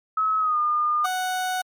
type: tone with pitch glide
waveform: sine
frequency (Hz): 1286 to 1213.8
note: E6 to D#6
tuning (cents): -43 to -43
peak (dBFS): -19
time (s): 0.17-1.06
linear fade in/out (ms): 5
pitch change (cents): -100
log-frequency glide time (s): 0.39-0.58
type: tone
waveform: 30% pulse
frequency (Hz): 740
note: F#5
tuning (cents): 0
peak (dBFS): -21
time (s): 1.04-1.62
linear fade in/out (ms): 10
effects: MP3 96 kbps